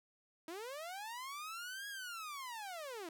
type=linear two-way sweep; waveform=sawtooth; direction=up then down; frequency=311.1 to 1667 to 311.1 Hz; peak=-40 dBFS; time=0.48-3.09 s; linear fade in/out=2 ms; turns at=1.88 s; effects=none